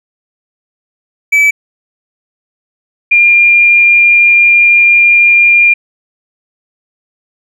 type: tone pair in turn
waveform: triangle / sine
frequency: 2302 / 2402 Hz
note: D7 / D7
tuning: -35 / +38 cents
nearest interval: minor second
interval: 73 cents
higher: second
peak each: -3 dBFS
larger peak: neither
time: 1.32-1.51 / 3.11-5.74 s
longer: second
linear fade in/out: 10 ms
effects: none